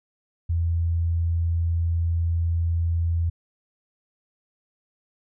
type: tone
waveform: sine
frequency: 84 Hz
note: E2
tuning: 33 cents sharp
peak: -20 dBFS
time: 0.49-3.3 s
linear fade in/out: 10 ms
effects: none